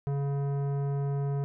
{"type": "tone with tanh clipping", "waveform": "triangle", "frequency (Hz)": 140.4, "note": "C#3", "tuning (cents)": 22, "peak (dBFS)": -29, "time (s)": [0.07, 1.44], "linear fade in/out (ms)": 0, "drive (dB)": 18, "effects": []}